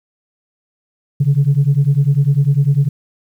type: beating tone pair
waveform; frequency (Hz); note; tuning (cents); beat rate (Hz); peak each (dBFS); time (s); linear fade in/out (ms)
sine; 136.1 / 146.1; C#3 / D3; -31 / -9; 10; -12; 1.2-2.89; 10
effects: tanh soft clip ceiling -5 dBFS + 8-bit